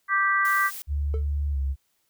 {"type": "harmonic tone", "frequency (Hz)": 392, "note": "G4", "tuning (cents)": 0, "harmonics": [3, 4, 5], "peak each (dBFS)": [-23, -24, -25], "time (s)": [0.08, 0.71], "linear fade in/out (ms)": 50}
{"type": "noise", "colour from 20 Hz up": "blue", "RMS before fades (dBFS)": -37, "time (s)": [0.45, 0.82], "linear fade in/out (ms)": 0}
{"type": "tone with pitch glide", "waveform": "sine", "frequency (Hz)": [72.2, 68.27], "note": ["D2", "C#2"], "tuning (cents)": [-29, -26], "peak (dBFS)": -23, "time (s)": [0.87, 1.76], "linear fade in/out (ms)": 50, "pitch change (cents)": -97, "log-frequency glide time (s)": [1.52, 1.57]}
{"type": "tone with exponential decay", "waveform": "triangle", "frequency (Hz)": 441, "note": "A4", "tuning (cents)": 4, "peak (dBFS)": -26, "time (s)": [1.14, 1.27], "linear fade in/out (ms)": 0, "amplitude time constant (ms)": 27}
{"effects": ["white hiss -71 dBFS RMS until 2.09 s"]}